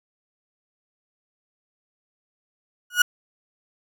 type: tone with exponential growth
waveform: 35% pulse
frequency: 1453 Hz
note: F#6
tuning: 32 cents flat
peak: -8 dBFS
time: 2.9-3.02 s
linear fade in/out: 5 ms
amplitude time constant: 24 ms
effects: none